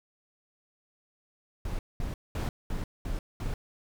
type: noise bursts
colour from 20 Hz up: brown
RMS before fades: -32 dBFS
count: 6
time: 1.65-3.54 s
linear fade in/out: 2 ms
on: 140 ms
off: 210 ms
effects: none